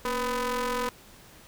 sawtooth ring-modulated tone, 254.6 Hz, C4, 47 cents flat, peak -20 dBFS, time 0.05-0.89 s, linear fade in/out 2 ms, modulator 742 Hz, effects pink hiss -52 dBFS RMS until 1.47 s

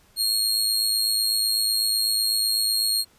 sawtooth tone with amplitude modulation, 4274 Hz, C8, 36 cents sharp, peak -15 dBFS, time 0.16-3.05 s, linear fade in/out 50 ms, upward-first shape sine, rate 108 Hz, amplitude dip 55%, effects pink hiss -58 dBFS RMS until 3.18 s + resampled to 32000 Hz

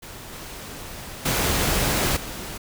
pink noise with level steps, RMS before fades -39 / -37 / -22 / -34 dBFS, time 0.02-2.58 s, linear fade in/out 10 ms, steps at 0.32 / 1.25 / 2.16 s, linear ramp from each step 10 ms, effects none

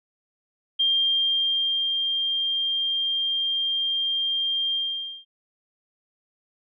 sine tone with ADSR envelope, 3194 Hz, G7, 32 cents sharp, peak -18 dBFS, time 0.79-5.25 s, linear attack 12 ms, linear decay 1100 ms, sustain -4 dB, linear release 510 ms, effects none

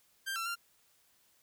sawtooth tone with pitch steps, 1582 / 1348 / 1387 Hz, G6 / E6 / F6, +15 / +38 / -12 cents, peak -31 dBFS, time 0.26-0.557 s, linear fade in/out 20 ms, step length 99 ms, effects white hiss -69 dBFS RMS until 1.42 s

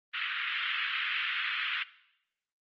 white band-pass noise, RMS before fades -33 dBFS, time 0.13-1.84 s, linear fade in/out 20 ms, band 1300 to 3200 Hz, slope 48 dB/octave, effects noise-tail reverb RT60 0.8 s tail -18 dB re dry + Opus 24 kbps

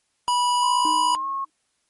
square tone, 978 Hz, B5, 17 cents flat, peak -19 dBFS, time 0.28-1.15 s, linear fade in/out 0 ms
sine tone with pitch glide, 1035 to 1089 Hz, C6 to C#6, -19 to -31 cents, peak -24 dBFS, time 0.62-1.45 s, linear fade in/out 10 ms, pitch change +88 cents, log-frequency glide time 1.11-1.26 s
triangle tone with exponential decay, 311.1 Hz, D#4, in tune, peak -25 dBFS, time 0.85-1.5 s, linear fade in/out 1 ms, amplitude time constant 140 ms
effects white hiss -70 dBFS RMS until 1.89 s + MP3 48 kbps

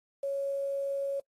sine tone with quantisation, 554.4 Hz, C#5, in tune, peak -29 dBFS, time 0.23-1.2 s, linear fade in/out 5 ms, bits 9, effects noise-tail reverb RT60 0.1 s tail -25 dB re dry + AAC 32 kbps

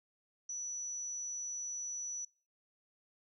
sine tone, 5920 Hz, F#8, in tune, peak -38 dBFS, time 0.49-2.25 s, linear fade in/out 5 ms, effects noise-tail reverb RT60 0.4 s tail -26 dB re dry

